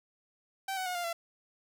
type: tone with pitch steps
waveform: sawtooth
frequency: 774 / 748.5 / 723.8 / 700 / 676.9 Hz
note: G5 / F#5 / F#5 / F5 / E5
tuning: -22 / +20 / -38 / +4 / +46 cents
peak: -29 dBFS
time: 0.68-1.13 s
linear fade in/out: 5 ms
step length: 90 ms
effects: none